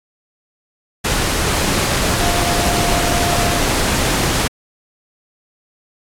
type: tone in noise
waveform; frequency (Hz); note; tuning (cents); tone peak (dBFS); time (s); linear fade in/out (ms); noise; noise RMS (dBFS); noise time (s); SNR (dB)
sine; 698.5; F5; 0; -22; 2.2-3.59; 10; pink; -17; 1.04-4.48; -8
effects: low-pass 11000 Hz 12 dB/octave + AAC 64 kbps